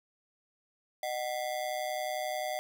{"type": "ring-modulated tone", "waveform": "square", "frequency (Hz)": 681, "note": "F5", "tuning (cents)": -44, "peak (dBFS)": -30, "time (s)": [1.03, 2.59], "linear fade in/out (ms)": 0, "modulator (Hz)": 65.6, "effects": []}